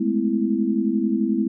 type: tone cluster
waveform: sine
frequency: 207.8 / 219.2 / 254.6 / 329.6 Hz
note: G#3 / A3 / C4 / E4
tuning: +1 / -6 / -47 / 0 cents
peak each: -24 dBFS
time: 0-1.48 s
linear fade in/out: 10 ms
effects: none